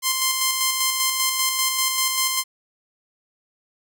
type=tone with tremolo; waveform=5% pulse; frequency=1046.5 Hz; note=C6; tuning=in tune; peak=-6 dBFS; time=0.02-2.44 s; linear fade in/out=50 ms; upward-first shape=square; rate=5.1 Hz; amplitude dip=35%; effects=none